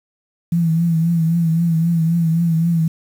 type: tone with vibrato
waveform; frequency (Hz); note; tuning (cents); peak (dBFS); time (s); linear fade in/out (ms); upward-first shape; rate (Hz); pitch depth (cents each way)
sine; 166; E3; +12; -13; 0.52-2.88; 5; triangle; 3.8; 65
effects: 7-bit